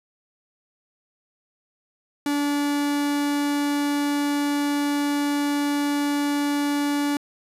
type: tone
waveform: 45% pulse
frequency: 288.7 Hz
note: D4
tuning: 30 cents flat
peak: -21 dBFS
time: 2.26-7.17 s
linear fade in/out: 2 ms
effects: resampled to 32000 Hz